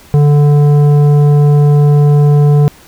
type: tone with tanh clipping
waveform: triangle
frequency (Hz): 146.2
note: D3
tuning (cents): -7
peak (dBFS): -6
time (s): 0.14-2.68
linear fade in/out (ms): 0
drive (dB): 15
effects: pink hiss -40 dBFS RMS until 2.87 s